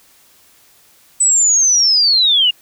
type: linear sweep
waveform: sine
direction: down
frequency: 8040 to 2794 Hz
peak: -9 dBFS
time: 1.2-2.51 s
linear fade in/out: 10 ms
effects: white hiss -50 dBFS RMS until 2.61 s